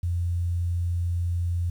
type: tone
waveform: sine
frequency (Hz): 86.9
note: F2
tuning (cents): -8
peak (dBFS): -23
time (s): 0.03-1.7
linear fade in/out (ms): 5
effects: 9-bit